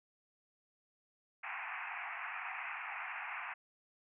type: band-pass noise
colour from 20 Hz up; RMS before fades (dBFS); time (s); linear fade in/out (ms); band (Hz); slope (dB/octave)
white; -43; 1.43-3.54; 10; 710 to 2600; 96
effects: none